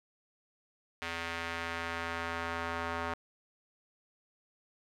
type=tone with band-pass filter sweep; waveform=square; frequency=83.9 Hz; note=E2; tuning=31 cents sharp; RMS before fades=-37 dBFS; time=1.02-3.14 s; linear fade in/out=0 ms; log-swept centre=2200 to 1200 Hz; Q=1.2; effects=none